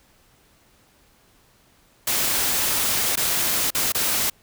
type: noise with dropouts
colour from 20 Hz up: white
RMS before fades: -22 dBFS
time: 2.07-4.3 s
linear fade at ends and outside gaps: 5 ms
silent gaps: 3.157-3.172 / 3.705-3.748 / 3.922-3.947 s
effects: pink hiss -58 dBFS RMS until 4.42 s